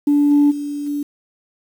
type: tone with level steps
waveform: sine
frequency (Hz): 289.8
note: D4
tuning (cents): -23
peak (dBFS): -10 / -8 / -22 / -19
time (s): 0.07-1.03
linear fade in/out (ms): 5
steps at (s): 0.3 / 0.5 / 0.86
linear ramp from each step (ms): 20
effects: tanh soft clip ceiling -7 dBFS + 7-bit